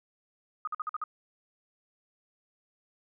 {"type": "tone bursts", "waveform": "sine", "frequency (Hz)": 1244.5, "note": "D#6", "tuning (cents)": 0, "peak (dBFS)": -30, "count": 6, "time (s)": [0.65, 1.039], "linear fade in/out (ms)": 2, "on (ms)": 24, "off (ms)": 49, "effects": []}